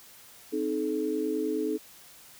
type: chord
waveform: sine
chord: A diminished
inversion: first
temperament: equal with one note detuned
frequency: 261.6 / 311.1 / 430.4 Hz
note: C4 / Eb4 / A4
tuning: 0 / 0 / -38 cents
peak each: -34 / -30 / -30 dBFS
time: 0.52-1.78 s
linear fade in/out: 20 ms
effects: white hiss -52 dBFS RMS until 2.39 s